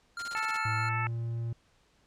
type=tone; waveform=square; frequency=1395 Hz; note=F6; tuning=2 cents flat; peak=-36 dBFS; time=0.17-0.89 s; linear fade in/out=2 ms
type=noise bursts; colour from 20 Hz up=white; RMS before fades=-41 dBFS; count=7; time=0.19-0.572 s; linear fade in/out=5 ms; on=34 ms; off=24 ms
type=harmonic tone; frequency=440 Hz; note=A4; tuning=in tune; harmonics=2 / 3 / 4 / 5 / 6; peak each=-36 / -34 / -38 / -37 / -40 dBFS; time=0.35-1.07 s; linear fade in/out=0 ms
type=tone with pitch glide; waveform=triangle; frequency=109.8 to 116.26 Hz; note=A2 to A#2; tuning=-3 to -4 cents; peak=-29 dBFS; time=0.65-1.53 s; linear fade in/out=5 ms; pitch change=+99 cents; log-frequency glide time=0.75-1.02 s
effects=pink hiss -67 dBFS RMS until 2.06 s + low-pass 7000 Hz 12 dB/octave